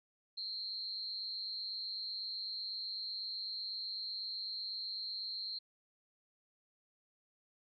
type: tone with amplitude modulation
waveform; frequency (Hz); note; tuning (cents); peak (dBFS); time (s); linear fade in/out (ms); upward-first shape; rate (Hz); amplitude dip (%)
sine; 4186; C8; 0; -35; 0.37-5.59; 10; sine; 204; 85
effects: none